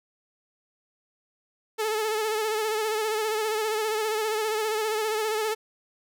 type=tone with vibrato; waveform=sawtooth; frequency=433.2 Hz; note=A4; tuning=27 cents flat; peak=-21 dBFS; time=1.78-5.55 s; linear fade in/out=20 ms; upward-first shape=sine; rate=15 Hz; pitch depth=48 cents each way; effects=none